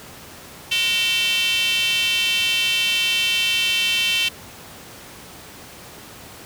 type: tone with high-pass filter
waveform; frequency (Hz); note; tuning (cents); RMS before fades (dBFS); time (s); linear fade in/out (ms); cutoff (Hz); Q
square; 206.7; G#3; -8; -20; 0.71-4.29; 10; 2900; 8.3
effects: pink hiss -40 dBFS RMS until 6.45 s + high-pass 80 Hz 12 dB/octave